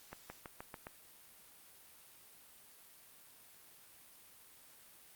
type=accelerating click train; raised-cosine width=0.5 ms; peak=-30 dBFS; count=6; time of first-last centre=0.13-0.869 s; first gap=170 ms; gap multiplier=0.93; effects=white hiss -60 dBFS RMS until 5.15 s + Opus 48 kbps